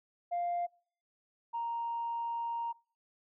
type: tone pair in turn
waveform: sine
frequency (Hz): 698.5 / 932.4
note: F5 / A#5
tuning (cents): 0 / 0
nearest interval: perfect fourth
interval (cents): 500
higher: second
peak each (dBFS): -29 / -32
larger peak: first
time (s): 0.31-0.67 / 1.53-2.73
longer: second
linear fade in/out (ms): 20
effects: noise-tail reverb RT60 0.5 s tail -26 dB re dry + tanh soft clip ceiling -28 dBFS